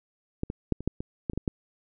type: clicks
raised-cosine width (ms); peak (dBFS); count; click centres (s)
3; -15 / -19 / -10 / -24 / -12 / -20 / -15 / -25 / -16 / -13; 10; 0.434 / 0.501 / 0.723 / 0.806 / 0.876 / 1.005 / 1.298 / 1.334 / 1.376 / 1.478
effects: none